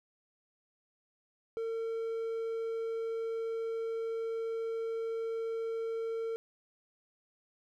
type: tone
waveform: triangle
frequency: 453.5 Hz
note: A#4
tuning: 48 cents flat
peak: -31 dBFS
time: 1.57-6.36 s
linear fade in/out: 0 ms
effects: none